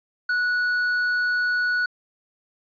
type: tone with tanh clipping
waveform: sine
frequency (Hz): 1470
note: F#6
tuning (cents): -12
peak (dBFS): -21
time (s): 0.29-1.86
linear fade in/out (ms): 5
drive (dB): 6
effects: resampled to 11025 Hz